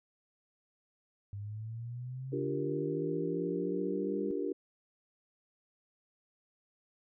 sine linear sweep, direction up, 99.5 to 203.2 Hz, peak -38 dBFS, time 1.33-4.31 s, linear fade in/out 0 ms
sine chord, G minor seventh, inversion second, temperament equal, 293.7 / 349.2 / 392 / 466.2 Hz, D4 / F4 / G4 / Bb4, 0 / 0 / 0 / 0 cents, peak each -37 / -39 / -36 / -39 dBFS, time 2.32-4.53 s, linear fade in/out 10 ms
effects none

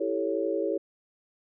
sine chord, A dominant seventh, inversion second, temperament equal with one note detuned, 329.6 / 392 / 443.3 / 554.4 Hz, E4 / G4 / A4 / C#5, 0 / 0 / +13 / 0 cents, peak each -31 dBFS, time 0-0.78 s, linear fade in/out 10 ms, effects none

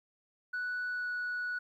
sine tone with pitch glide, 1480 to 1470.6 Hz, F#6 to F#6, 0 to -11 cents, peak -31 dBFS, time 0.53-1.59 s, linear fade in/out 10 ms, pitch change -11 cents, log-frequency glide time 0.89-1.1 s, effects tanh soft clip ceiling -31 dBFS + 12-bit

